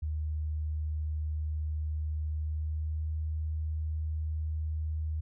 sine tone with pitch glide, 76.8 to 77.92 Hz, D#2 to D#2, -22 to +3 cents, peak -30 dBFS, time 0.02-5.21 s, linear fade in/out 10 ms, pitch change +25 cents, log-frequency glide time 2.34-3.08 s, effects none

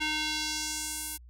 square tone with band-pass filter sweep, 307.1 Hz, D#4, 23 cents flat, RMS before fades -33 dBFS, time 0-1.18 s, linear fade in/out 20 ms, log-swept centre 2700 to 12000 Hz, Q 1.5, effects added 60 Hz sine -48 dBFS peak until 1.29 s

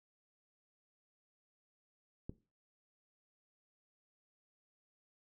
click, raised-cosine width 3 ms, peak -29 dBFS, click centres 2.295 s, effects noise-tail reverb RT60 0.3 s tail -17 dB re dry

